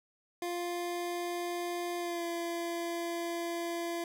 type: tone with pitch glide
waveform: 25% pulse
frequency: 349.2 to 340.6 Hz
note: F4 to F4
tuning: 0 to -43 cents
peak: -30 dBFS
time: 0.42-4.04 s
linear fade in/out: 2 ms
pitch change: -43 cents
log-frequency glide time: 1.98-2.24 s
effects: none